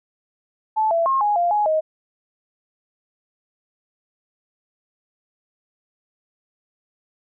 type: tone with pitch steps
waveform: sine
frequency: 870 / 669 / 1072 / 830 / 696 / 836 / 627 Hz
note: A5 / E5 / C6 / G#5 / F5 / G#5 / D#5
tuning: -20 / +25 / +42 / -1 / -6 / +11 / +13 cents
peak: -16 dBFS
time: 0.76-1.81 s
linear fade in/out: 20 ms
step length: 150 ms
effects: none